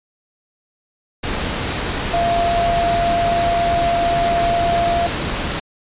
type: tone in noise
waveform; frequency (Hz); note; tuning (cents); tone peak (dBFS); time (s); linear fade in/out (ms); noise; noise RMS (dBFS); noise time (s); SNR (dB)
sine; 688; F5; -26; -15; 2.13-5.07; 10; pink; -22; 1.23-5.6; +4
effects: resampled to 8000 Hz